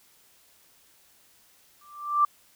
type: tone with exponential growth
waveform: sine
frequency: 1177 Hz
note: D6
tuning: 3 cents sharp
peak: -15 dBFS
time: 1.81-2.25 s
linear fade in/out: 5 ms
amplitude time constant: 95 ms
effects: white hiss -60 dBFS RMS until 2.55 s